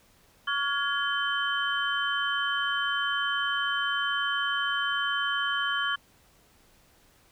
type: tone cluster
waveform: sine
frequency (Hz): 1130 / 1419 / 1678 / 3082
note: C#6 / F6 / G#6 / G7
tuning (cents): +33 / +27 / +17 / -30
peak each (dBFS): -31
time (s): 0.47-5.96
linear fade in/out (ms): 10
effects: pink hiss -61 dBFS RMS until 7.31 s